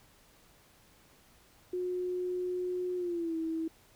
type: tone with pitch glide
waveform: sine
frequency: 361.8 to 324.2 Hz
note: F#4 to E4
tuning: -39 to -29 cents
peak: -31 dBFS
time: 1.73-3.68 s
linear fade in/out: 5 ms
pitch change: -190 cents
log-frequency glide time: 2.96-3.36 s
effects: pink hiss -62 dBFS RMS until 3.95 s